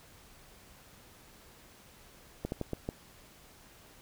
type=slowing click train; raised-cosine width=2 ms; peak=-20 dBFS; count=5; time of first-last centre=2.45-2.889 s; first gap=71 ms; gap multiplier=1.3; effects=pink hiss -57 dBFS RMS until 4.01 s